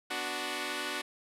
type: chord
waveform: 5% pulse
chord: B minor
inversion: none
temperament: equal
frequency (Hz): 246.9 / 293.7 / 370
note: B3 / D4 / F#4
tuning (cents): 0 / 0 / 0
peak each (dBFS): -30 / -26 / -25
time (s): 0.1-1.02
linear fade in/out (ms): 10
effects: low-pass 11000 Hz 12 dB/octave